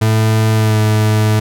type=tone with pitch glide; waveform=40% pulse; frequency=110 to 107.74 Hz; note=A2 to A2; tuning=0 to -36 cents; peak=-9 dBFS; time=0.01-1.4 s; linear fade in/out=10 ms; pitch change=-36 cents; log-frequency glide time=0.53-0.79 s; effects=none